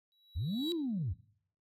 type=tone with exponential growth; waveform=triangle; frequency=3900 Hz; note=B7; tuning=23 cents flat; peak=-31 dBFS; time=0.12-0.72 s; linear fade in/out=0 ms; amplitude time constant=130 ms
type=linear two-way sweep; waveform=sine; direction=up then down; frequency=61.7 to 355.1 to 71.1 Hz; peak=-31 dBFS; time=0.35-1.14 s; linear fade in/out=20 ms; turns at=0.72 s
effects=noise-tail reverb RT60 0.6 s tail -20 dB re dry + tanh soft clip ceiling -27 dBFS